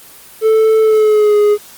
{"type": "tone with pitch glide", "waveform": "triangle", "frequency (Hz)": [440, 416.3], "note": ["A4", "G#4"], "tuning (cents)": [0, 4], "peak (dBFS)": -5, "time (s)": [0.41, 1.58], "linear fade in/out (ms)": 50, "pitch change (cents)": -96, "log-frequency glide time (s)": [0.8, 1.37], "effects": ["white hiss -38 dBFS RMS until 1.77 s", "Opus 24 kbps"]}